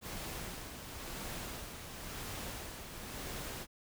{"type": "noise with tremolo", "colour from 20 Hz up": "pink", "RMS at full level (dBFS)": -42, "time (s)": [0.01, 3.67], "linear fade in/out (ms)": 50, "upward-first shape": "sine", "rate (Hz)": 0.96, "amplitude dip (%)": 45, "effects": []}